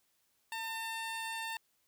15% pulse tone, 901 Hz, A5, 41 cents sharp, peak -31 dBFS, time 0.52-1.57 s, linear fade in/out 2 ms, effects white hiss -75 dBFS RMS until 1.87 s

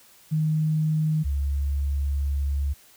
sine tone pair in turn, 155.56 / 70.26 Hz, D#3 / C#2, 0 / +24 cents, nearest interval octave + major second, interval 1376 cents, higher first, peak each -20 / -22 dBFS, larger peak first, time 0.31-1.24 / 1.24-2.74 s, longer second, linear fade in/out 20 ms, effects white hiss -54 dBFS RMS until 2.96 s

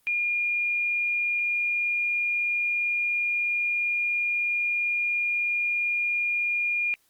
sine tone, 2419 Hz, D#7, 49 cents flat, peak -23 dBFS, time 0.07-6.94 s, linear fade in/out 0 ms, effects white hiss -66 dBFS RMS until 7.09 s + Opus 24 kbps

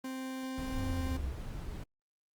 40% pulse tone, 261.6 Hz, C4, in tune, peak -36 dBFS, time 0.04-1.17 s, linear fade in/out 5 ms
brown noise, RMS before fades -40 dBFS, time 0.57-1.84 s, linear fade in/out 10 ms
sine linear sweep, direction down, 98.3 to 62.8 Hz, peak -34 dBFS, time 0.76-1.33 s, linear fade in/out 5 ms
effects Opus 32 kbps

